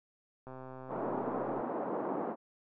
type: click train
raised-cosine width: 1 ms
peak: -33 dBFS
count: 149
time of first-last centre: 0.47-1.608 s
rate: 130 Hz
type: band-pass noise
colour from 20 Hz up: pink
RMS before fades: -36 dBFS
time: 0.88-2.36 s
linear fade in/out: 50 ms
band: 240 to 1000 Hz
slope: 24 dB/octave
effects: none